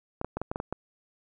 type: clicks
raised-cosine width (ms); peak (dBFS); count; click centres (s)
1; -17; 8; 0.214 / 0.246 / 0.37 / 0.416 / 0.515 / 0.559 / 0.601 / 0.726
effects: none